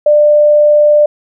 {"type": "tone", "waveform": "sine", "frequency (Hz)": 595, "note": "D5", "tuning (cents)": 22, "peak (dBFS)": -4, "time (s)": [0.06, 1.06], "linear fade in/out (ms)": 5, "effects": []}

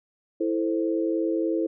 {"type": "chord", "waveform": "sine", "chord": "A minor", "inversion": "second", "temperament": "equal", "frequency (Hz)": [329.6, 440, 523.3], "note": ["E4", "A4", "C5"], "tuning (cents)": [0, 0, 0], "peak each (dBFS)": [-24, -29, -30], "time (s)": [0.4, 1.67], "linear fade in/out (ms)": 10, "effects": []}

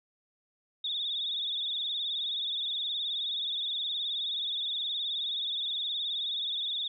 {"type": "tone with vibrato", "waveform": "sine", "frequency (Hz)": 3581, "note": "A7", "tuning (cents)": 30, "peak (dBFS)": -30, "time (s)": [0.84, 6.88], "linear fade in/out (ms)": 5, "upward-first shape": "sine", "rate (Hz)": 19, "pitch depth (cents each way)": 88, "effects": []}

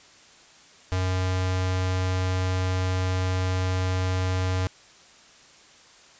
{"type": "tone with notch filter", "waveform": "square", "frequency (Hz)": 92.5, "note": "F#2", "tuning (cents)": 0, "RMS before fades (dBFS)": -25, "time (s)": [0.92, 4.67], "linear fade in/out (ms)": 0, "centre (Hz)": 190, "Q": 0.67, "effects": ["white hiss -52 dBFS RMS until 6.19 s", "resampled to 16000 Hz"]}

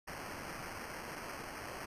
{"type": "noise with sample-and-hold", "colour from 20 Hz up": "violet", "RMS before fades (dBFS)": -45, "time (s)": [0.07, 1.86], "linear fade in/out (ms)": 10, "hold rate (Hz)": 3675, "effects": ["resampled to 32000 Hz"]}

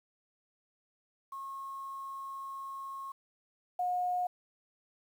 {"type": "tone pair in turn", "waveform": "sine", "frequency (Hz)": [1086, 720.9], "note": ["C#6", "F#5"], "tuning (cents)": [-36, -45], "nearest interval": "perfect fifth", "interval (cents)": 709, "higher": "first", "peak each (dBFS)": [-39, -29], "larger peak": "second", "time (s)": [[1.32, 3.12], [3.79, 4.27]], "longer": "first", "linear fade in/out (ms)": 5, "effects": ["10-bit"]}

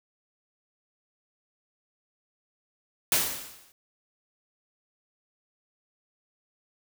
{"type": "noise with exponential decay", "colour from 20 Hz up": "white", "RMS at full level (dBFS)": -21, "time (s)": [3.12, 3.72], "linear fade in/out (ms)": 1, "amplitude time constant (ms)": 130, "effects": []}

